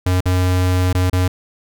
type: tone with dropouts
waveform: square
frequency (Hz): 91.3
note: F#2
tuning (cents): -23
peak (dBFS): -14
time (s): 0.06-1.28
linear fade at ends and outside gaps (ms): 5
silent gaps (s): 0.207-0.256 / 0.929-0.948 / 1.099-1.129
effects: none